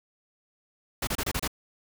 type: noise bursts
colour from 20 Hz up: pink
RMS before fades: -29 dBFS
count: 6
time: 1.02-1.477 s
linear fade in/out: 5 ms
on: 52 ms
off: 29 ms
effects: none